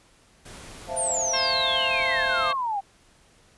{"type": "noise", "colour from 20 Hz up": "pink", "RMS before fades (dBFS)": -43, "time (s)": [0.45, 2.52], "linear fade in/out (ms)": 10}
{"type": "chord", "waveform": "sine", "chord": "F major seventh", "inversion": "second", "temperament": "equal", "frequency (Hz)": [523.3, 659.3, 698.5, 880], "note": ["C5", "E5", "F5", "A5"], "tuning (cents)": [0, 0, 0, 0], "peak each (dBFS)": [-33, -32, -33, -35], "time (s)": [0.87, 2.55], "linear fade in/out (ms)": 50}
{"type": "exponential sweep", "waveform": "sine", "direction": "down", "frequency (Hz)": [9430, 768], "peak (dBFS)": -24, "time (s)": [0.96, 2.81], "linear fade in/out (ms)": 20}
{"type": "harmonic tone", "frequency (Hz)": 530, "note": "C5", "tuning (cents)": 22, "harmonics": [2, 3, 4, 5, 6, 7, 8], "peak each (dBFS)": [-30, -32, -33, -34, -35, -35, -36], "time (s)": [1.33, 2.53], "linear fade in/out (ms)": 10}
{"effects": ["pink hiss -58 dBFS RMS until 3.57 s", "resampled to 24000 Hz"]}